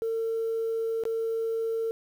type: tone with dropouts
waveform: sine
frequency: 452.4 Hz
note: A4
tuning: 48 cents sharp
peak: -25 dBFS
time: 0.02-1.91 s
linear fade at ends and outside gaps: 0 ms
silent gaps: 1.037-1.053 s
effects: tanh soft clip ceiling -22 dBFS + 9-bit